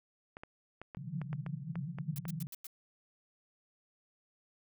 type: clicks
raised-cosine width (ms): 0.5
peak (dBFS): -30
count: 10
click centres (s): 0.369 / 0.435 / 0.816 / 0.948 / 1.216 / 1.33 / 1.464 / 1.756 / 1.986 / 2.254
type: band-pass noise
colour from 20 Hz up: pink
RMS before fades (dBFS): -40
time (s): 0.97-2.47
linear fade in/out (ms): 0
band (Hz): 130 to 180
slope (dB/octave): 96
type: noise bursts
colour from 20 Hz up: blue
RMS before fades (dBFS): -45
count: 5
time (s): 2.16-2.668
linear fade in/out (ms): 0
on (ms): 24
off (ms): 97
effects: none